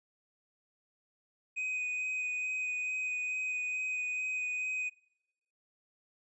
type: tone with vibrato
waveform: triangle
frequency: 2501 Hz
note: D#7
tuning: 8 cents sharp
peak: -31 dBFS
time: 1.56-4.9 s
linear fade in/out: 20 ms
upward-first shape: sine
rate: 2.3 Hz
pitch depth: 11 cents each way
effects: noise-tail reverb RT60 0.9 s tail -26 dB re dry + resampled to 22050 Hz